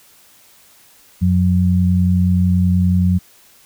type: tone pair together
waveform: sine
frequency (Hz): 90.6 / 181.2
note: F#2 / F#3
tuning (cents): -36 / -36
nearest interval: octave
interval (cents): 1200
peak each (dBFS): -14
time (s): 1.21-3.19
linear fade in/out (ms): 20
effects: white hiss -49 dBFS RMS until 3.65 s